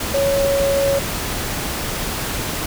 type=tone in noise; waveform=sine; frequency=554.4 Hz; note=C#5; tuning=in tune; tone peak=-15 dBFS; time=0.14-0.99 s; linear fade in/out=5 ms; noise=pink; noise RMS=-24 dBFS; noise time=0-2.66 s; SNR=+6 dB; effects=none